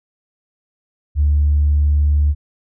sine tone, 73.42 Hz, D2, in tune, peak -10 dBFS, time 1.15-2.35 s, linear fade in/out 50 ms, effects tanh soft clip ceiling -7 dBFS

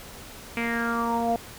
sawtooth tone with low-pass filter sweep, 233.1 Hz, A#3, in tune, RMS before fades -26 dBFS, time 0.57-1.36 s, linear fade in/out 0 ms, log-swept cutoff 2400 to 650 Hz, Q 6.8, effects pink hiss -43 dBFS RMS until 1.58 s

